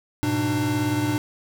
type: tone cluster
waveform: square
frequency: 105.2 / 123.7 / 298.3 Hz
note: G#2 / B2 / D4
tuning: +23 / +3 / +27 cents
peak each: -29 / -28 / -24 dBFS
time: 0.23-1.18 s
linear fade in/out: 0 ms
effects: none